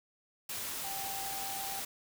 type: tone in noise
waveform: sine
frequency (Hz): 783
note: G5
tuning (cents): -2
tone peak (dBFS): -41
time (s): 0.84-1.8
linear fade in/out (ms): 5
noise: white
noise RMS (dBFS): -39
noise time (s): 0.49-1.85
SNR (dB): -5
effects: none